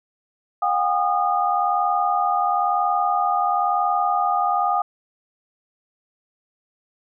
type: tone cluster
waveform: sine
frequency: 721 / 802 / 1227 Hz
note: F#5 / G5 / D#6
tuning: -45 / +39 / -25 cents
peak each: -22 dBFS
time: 0.62-4.82 s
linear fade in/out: 5 ms
effects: none